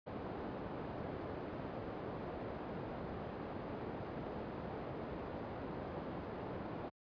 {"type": "low-pass noise", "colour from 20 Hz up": "white", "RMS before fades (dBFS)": -44, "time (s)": [0.06, 6.9], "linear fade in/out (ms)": 20, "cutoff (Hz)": 590, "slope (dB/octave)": 12, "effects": ["high-pass 60 Hz 12 dB/octave", "resampled to 11025 Hz"]}